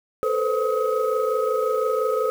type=tone cluster; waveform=sine; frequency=439.6 / 498.3 / 524 / 1268 Hz; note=A4 / B4 / C5 / D#6; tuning=-2 / +15 / +2 / +32 cents; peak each=-23 / -25 / -25 / -26 dBFS; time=0.23-2.3 s; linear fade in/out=0 ms; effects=tanh soft clip ceiling -11 dBFS + 7-bit